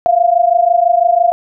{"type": "tone pair together", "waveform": "sine", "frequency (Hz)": [681, 707], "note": ["F5", "F5"], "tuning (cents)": [-44, 21], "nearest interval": "minor second", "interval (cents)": 65, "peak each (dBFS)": -11, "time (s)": [0.06, 1.32], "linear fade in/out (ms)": 0, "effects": []}